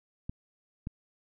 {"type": "clicks", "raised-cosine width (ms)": 5, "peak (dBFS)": -23, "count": 2, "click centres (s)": [0.295, 0.871], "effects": []}